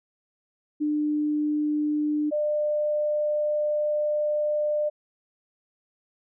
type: tone pair in turn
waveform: sine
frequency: 299.5 / 599 Hz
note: D4 / D5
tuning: +34 / +34 cents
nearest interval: octave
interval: 1200 cents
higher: second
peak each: -22 dBFS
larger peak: neither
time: 0.8-2.31 / 2.31-4.9 s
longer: second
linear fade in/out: 20 ms
effects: none